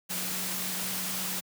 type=tone in noise; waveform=sine; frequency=185 Hz; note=F#3; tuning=in tune; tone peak=-41 dBFS; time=0.09-1.41 s; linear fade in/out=20 ms; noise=white; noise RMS=-33 dBFS; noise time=0.09-1.41 s; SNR=-11 dB; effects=high-pass 100 Hz 12 dB/octave